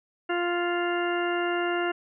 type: harmonic tone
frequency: 349.2 Hz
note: F4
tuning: in tune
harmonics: 1 / 2 / 3 / 4 / 5 / 6 / 8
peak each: -27 / -31 / -37 / -32 / -36 / -39 / -37 dBFS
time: 0.29-1.92 s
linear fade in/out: 10 ms
effects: none